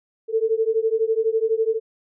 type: beating tone pair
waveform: sine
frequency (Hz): 440 / 452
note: A4 / A4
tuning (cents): 0 / +47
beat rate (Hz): 12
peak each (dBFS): -21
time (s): 0.28-1.8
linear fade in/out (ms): 50
effects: none